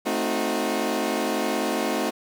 20% pulse chord, A diminished seventh, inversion none, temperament equal with one note detuned, 220 / 261.6 / 311.1 / 363.4 Hz, A3 / C4 / Eb4 / Gb4, 0 / 0 / 0 / -31 cents, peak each -24 dBFS, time 0.05-2.11 s, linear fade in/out 20 ms, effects none

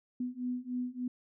sine beating tone pair, 246.9 / 250.3 Hz, B3 / B3, 0 / +23 cents, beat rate 3.4 Hz, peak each -37 / -36 dBFS, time 0.2-1.08 s, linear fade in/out 5 ms, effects none

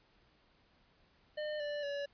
square tone with pitch steps, 605 / 586.8 / 569.1 Hz, D#5 / D5 / C#5, -49 / -2 / +45 cents, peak -37 dBFS, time 1.37-2.06 s, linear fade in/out 10 ms, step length 230 ms, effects pink hiss -69 dBFS RMS until 2.13 s + resampled to 11025 Hz

